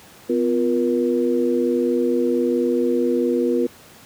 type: tone cluster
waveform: sine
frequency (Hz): 252.1 / 350.8 / 475.3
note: B3 / F4 / A#4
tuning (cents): +36 / +8 / +34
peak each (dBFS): -21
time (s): 0.29-3.67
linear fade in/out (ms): 10
effects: pink hiss -46 dBFS RMS until 4.05 s + high-pass 100 Hz 12 dB/octave